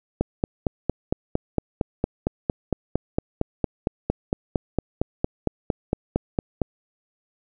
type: click train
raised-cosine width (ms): 2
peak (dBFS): -7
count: 29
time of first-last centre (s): 0.21-6.617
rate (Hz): 4.37
effects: none